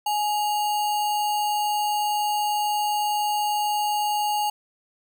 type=tone with sample-and-hold; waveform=sine; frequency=836 Hz; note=G#5; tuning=11 cents sharp; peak=-21 dBFS; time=0.06-4.5 s; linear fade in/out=5 ms; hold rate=3675 Hz; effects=none